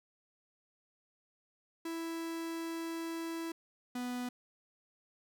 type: tone pair in turn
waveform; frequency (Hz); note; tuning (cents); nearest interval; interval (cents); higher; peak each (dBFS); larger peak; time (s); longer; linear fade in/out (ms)
45% pulse; 330 / 247.2; E4 / B3; +2 / +2; perfect fourth; 500; first; -37 / -36; second; 1.85-3.52 / 3.95-4.29; first; 5
effects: none